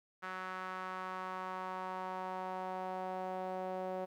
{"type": "tone with band-pass filter sweep", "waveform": "sawtooth", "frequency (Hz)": 185.9, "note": "F#3", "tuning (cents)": 8, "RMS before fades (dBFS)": -41, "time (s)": [0.22, 4.06], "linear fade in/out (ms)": 20, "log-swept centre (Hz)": [1400, 610], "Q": 2.5, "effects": ["12-bit"]}